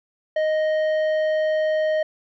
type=tone with tanh clipping; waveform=sine; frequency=622.3 Hz; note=D#5; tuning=in tune; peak=-20 dBFS; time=0.36-2.03 s; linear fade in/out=5 ms; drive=9 dB; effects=none